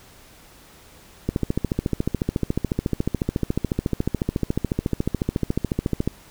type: click train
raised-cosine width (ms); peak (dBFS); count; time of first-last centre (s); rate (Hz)
3; -8; 68; 1.29-6.076; 14
effects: pink hiss -49 dBFS RMS until 6.3 s